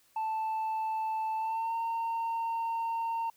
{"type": "tone with pitch glide", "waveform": "sine", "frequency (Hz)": [880, 915.3], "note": ["A5", "A#5"], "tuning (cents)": [0, -32], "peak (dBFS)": -27, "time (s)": [0.16, 3.3], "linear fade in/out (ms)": 5, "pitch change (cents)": 68, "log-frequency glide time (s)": [1.37, 1.75], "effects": ["tanh soft clip ceiling -29 dBFS", "white hiss -66 dBFS RMS until 3.36 s"]}